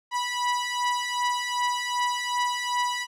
sawtooth beating tone pair, 979 / 981.6 Hz, B5 / B5, -15 / -11 cents, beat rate 2.6 Hz, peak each -25 / -23 dBFS, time 0.11-3.07 s, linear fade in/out 50 ms, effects low-pass 8000 Hz 12 dB/octave

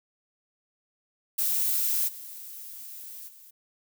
violet noise with level steps, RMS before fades -26 / -42 / -51 dBFS, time 1.38-3.51 s, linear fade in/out 10 ms, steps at 2.07 / 3.27 s, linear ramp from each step 20 ms, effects none

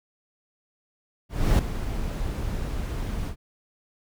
brown noise with ADSR envelope, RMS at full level -17 dBFS, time 1.29-3.36 s, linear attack 300 ms, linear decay 3 ms, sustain -12 dB, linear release 82 ms, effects none

